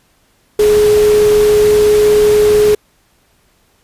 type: tone in noise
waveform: sine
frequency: 420.5 Hz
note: G#4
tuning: 22 cents sharp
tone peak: -6 dBFS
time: 0.59-2.75 s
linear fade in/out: 5 ms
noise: pink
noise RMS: -22 dBFS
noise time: 0.59-2.75 s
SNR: +13 dB
effects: pink hiss -55 dBFS RMS until 3.83 s + resampled to 32000 Hz